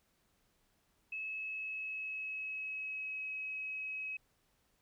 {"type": "tone with pitch glide", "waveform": "sine", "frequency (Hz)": [2590, 2554], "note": ["E7", "D#7"], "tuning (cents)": [-31, 45], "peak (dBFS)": -38, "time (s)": [1.12, 4.17], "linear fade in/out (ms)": 5, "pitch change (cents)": -24, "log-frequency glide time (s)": [1.24, 3.28], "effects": ["pink hiss -75 dBFS RMS until 4.81 s"]}